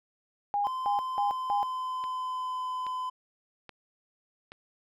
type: tone bursts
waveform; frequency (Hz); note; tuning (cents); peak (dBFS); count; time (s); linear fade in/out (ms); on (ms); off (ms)
sine; 815; G#5; -33; -25; 4; 0.54-1.63; 0; 130; 190
type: tone with pitch glide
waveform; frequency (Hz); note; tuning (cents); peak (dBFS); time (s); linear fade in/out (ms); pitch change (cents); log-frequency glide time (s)
triangle; 1031 to 1015.6; C6 to B5; -26 to +48; -29; 0.64-3.1; 10; -26; 1.01-2.67
type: click train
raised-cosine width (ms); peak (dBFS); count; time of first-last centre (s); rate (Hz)
0.3; -28; 4; 2.04-4.519; 1.21
effects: none